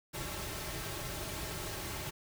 pink noise with comb filter, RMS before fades -40 dBFS, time 0.13-2.11 s, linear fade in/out 20 ms, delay 4.1 ms, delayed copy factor -0.6, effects none

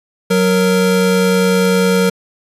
square tone pair together, 185 / 464.9 Hz, F#3 / A#4, 0 / -5 cents, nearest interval octave + major third, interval 1595 cents, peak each -14 dBFS, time 0.3-2.1 s, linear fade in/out 10 ms, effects resampled to 32000 Hz

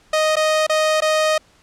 sawtooth tone with dropouts, 622.3 Hz, D#5, in tune, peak -11 dBFS, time 0.13-1.38 s, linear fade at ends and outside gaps 5 ms, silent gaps 0.357-0.366 / 0.667-0.695 / 1.005-1.02 s, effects pink hiss -54 dBFS RMS until 1.62 s + low-pass 8000 Hz 12 dB/octave

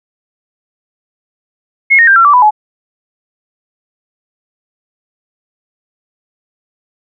sine tone with pitch steps, 2166 / 1853.2 / 1585.6 / 1356.6 / 1160.7 / 993.1 / 849.7 Hz, C#7 / A#6 / G6 / E6 / D6 / B5 / G#5, -41 / -11 / +19 / +49 / -21 / +9 / +39 cents, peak -3 dBFS, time 1.9-2.509 s, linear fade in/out 20 ms, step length 87 ms, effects none

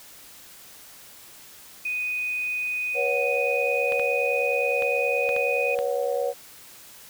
sine tone, 2489 Hz, D#7, in tune, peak -25 dBFS, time 1.85-5.75 s, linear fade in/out 5 ms
sine chord, B suspended second, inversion none, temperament equal with one note detuned, 484.8 / 554.4 / 740 Hz, B4 / C#5 / F#5, -32 / 0 / 0 cents, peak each -26 / -26 / -32 dBFS, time 2.94-6.34 s, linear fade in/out 50 ms
clicks, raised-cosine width 0.3 ms, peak -18 dBFS, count 6, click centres 3.922 / 3.996 / 4.823 / 5.291 / 5.364 / 5.789 s
effects white hiss -47 dBFS RMS until 7.09 s

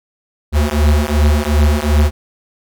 square beating tone pair, 73 / 75.7 Hz, D2 / D#2, -10 / -47 cents, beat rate 2.7 Hz, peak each -14 dBFS, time 0.52-2.11 s, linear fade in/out 50 ms, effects none

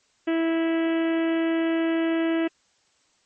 harmonic tone, 328.3 Hz, E4, 7 cents flat, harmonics 1 / 2 / 3 / 4 / 5 / 6 / 7 / 8 / 9 / 10, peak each -21 / -30 / -41 / -40 / -37 / -38 / -43 / -42 / -43 / -50 dBFS, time 0.27-2.48 s, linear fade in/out 10 ms, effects white hiss -65 dBFS RMS until 3.25 s + MP3 32 kbps

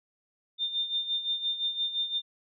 sine tone with tremolo, 3610 Hz, A7, 44 cents sharp, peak -25 dBFS, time 0.58-2.22 s, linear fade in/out 50 ms, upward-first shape sine, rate 5.8 Hz, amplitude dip 70%, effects none

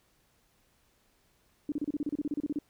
sine tone bursts, 293.7 Hz, D4, in tune, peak -28 dBFS, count 15, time 1.69-2.588 s, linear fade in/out 2 ms, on 30 ms, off 32 ms, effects pink hiss -69 dBFS RMS until 2.69 s

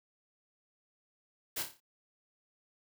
white noise with echo, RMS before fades -36 dBFS, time 1.56-1.63 s, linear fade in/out 10 ms, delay 29 ms, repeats 6, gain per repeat -6 dB, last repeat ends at 1.804 s, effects none

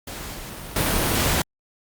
pink noise with level steps, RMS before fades -34 / -36 / -21 dBFS, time 0.07-1.42 s, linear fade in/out 5 ms, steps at 0.34 / 0.76 s, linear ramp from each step 2 ms, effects Opus 48 kbps

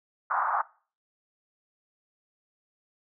pink band-pass noise, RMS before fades -27 dBFS, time 0.3-0.62 s, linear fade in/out 10 ms, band 780 to 1400 Hz, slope 48 dB/octave, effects noise-tail reverb RT60 0.4 s tail -21 dB re dry

